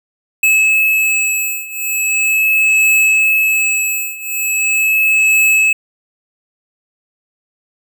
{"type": "beating tone pair", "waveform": "square", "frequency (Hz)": [2592, 2592.4], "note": ["E7", "E7"], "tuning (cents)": [-30, -30], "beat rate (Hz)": 0.4, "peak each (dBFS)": [-14, -16], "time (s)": [0.43, 5.73], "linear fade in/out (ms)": 5, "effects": []}